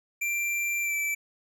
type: tone with pitch glide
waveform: square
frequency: 2360 to 2322 Hz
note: D7 to D7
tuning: +8 to -20 cents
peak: -27 dBFS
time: 0.21-1.15 s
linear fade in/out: 10 ms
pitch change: -28 cents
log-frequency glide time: 0.82-0.95 s
effects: none